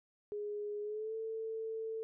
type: tone with pitch glide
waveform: sine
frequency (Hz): 415.3 to 445.1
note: G#4 to A4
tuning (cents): 0 to +20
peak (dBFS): -37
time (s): 0.32-2.03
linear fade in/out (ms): 0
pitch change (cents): +120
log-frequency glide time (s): 0.82-1.15
effects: none